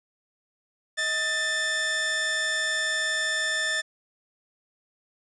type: tone pair together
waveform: sawtooth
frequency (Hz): 631 / 1773.9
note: D#5 / A6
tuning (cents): +24 / +14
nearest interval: octave + tritone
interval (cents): 1790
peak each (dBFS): -32 / -21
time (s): 0.97-3.82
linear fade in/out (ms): 20
effects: resampled to 22050 Hz + 9-bit